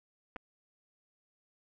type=clicks; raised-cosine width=0.5 ms; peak=-27 dBFS; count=2; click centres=0.361 / 0.365 s; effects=none